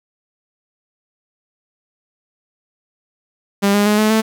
sawtooth tone with pitch steps, 200 / 204.9 / 209.9 / 215.1 / 220.4 Hz, G3 / G#3 / G#3 / A3 / A3, +35 / -23 / +19 / -39 / +3 cents, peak -8 dBFS, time 3.62-4.22 s, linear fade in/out 20 ms, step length 120 ms, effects 8-bit

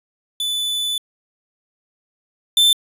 45% pulse tone pair in turn, 3489 / 3542 Hz, A7 / A7, -15 / +11 cents, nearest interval unison, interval 26 cents, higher second, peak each -20 / -11 dBFS, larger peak second, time 0.4-0.98 / 2.57-2.73 s, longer first, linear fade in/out 2 ms, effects resampled to 32000 Hz

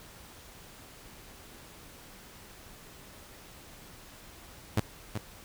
sawtooth tone with echo, 106.2 Hz, G#2, 39 cents sharp, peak -19 dBFS, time 4.77-4.8 s, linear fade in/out 5 ms, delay 380 ms, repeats 1, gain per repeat -8 dB, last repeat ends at 5.18 s, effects pink hiss -51 dBFS RMS until 5.44 s

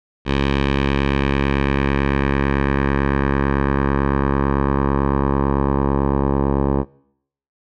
10% pulse tone with low-pass filter sweep, 69 Hz, C#2, 7 cents flat, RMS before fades -18 dBFS, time 0.25-6.85 s, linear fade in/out 50 ms, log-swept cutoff 3200 to 770 Hz, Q 1.7, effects noise-tail reverb RT60 0.7 s tail -23 dB re dry

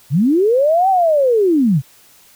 sine linear two-way sweep, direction up then down, 117.7 to 784 to 117.7 Hz, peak -10 dBFS, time 0.1-1.82 s, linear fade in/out 50 ms, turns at 0.89 s, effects white hiss -48 dBFS RMS until 2.35 s

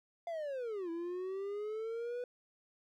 triangle linear two-way sweep, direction down then up, 694 to 329.6 to 495.7 Hz, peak -35 dBFS, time 0.27-2.24 s, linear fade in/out 2 ms, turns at 0.9 s, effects none

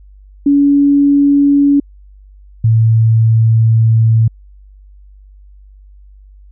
sine tone pair in turn, 283.6 / 112.55 Hz, C#4 / A2, +40 / +40 cents, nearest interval octave + major third, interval 1600 cents, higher first, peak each -6 dBFS, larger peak neither, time 0.46-1.8 / 2.64-4.28 s, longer second, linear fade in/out 5 ms, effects added 49 Hz sine -37 dBFS peak until 6.51 s

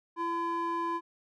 square tone with band-pass filter, 338.2 Hz, E4, 44 cents sharp, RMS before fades -32 dBFS, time 0.16-1.01 s, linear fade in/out 50 ms, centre 840 Hz, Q 6.2, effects none

